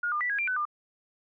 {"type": "tone with pitch steps", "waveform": "sine", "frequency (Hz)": [1429, 1204, 1967, 1647, 2374, 1505, 1202], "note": ["F6", "D6", "B6", "G#6", "D7", "F#6", "D6"], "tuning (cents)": [39, 43, -7, -15, 18, 29, 40], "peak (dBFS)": -26, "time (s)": [0.03, 0.653], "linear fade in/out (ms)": 5, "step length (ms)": 89, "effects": []}